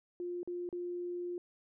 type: tone with dropouts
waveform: sine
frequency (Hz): 352.5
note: F4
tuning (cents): +16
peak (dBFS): -36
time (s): 0.2-1.38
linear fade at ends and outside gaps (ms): 1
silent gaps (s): 0.431-0.475 / 0.69-0.727
effects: none